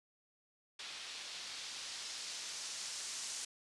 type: noise with low-pass filter sweep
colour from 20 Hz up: blue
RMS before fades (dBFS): -45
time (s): 0.79-3.45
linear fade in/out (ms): 5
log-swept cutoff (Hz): 3700 to 6900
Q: 1.3
effects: resampled to 24000 Hz